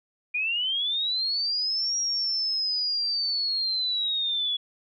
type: linear two-way sweep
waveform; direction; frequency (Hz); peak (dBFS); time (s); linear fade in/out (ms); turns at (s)
sine; up then down; 2407 to 5670 to 3375; -24; 0.34-4.57; 10; 1.97
effects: none